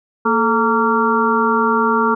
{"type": "harmonic tone with a mistuned harmonic", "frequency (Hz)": 230.1, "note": "A#3", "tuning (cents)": -22, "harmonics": [1, 2, 4, 5, 6], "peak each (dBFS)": [-19, -19, -19, -19, -19], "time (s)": [0.25, 2.15], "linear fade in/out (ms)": 10, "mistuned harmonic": 2, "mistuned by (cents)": -87, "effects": []}